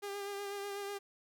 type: tone with vibrato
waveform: sawtooth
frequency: 401.9 Hz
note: G4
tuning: 43 cents sharp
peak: -35 dBFS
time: 0.02-0.99 s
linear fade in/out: 20 ms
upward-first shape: sine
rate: 8.1 Hz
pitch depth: 25 cents each way
effects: 11-bit